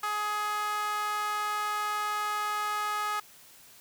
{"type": "tone with high-pass filter", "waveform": "sawtooth", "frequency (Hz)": 419.5, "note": "G#4", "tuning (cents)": 17, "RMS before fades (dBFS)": -31, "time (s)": [0.03, 3.2], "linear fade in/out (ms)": 5, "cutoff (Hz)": 1100, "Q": 7.8, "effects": ["white hiss -54 dBFS RMS until 3.8 s"]}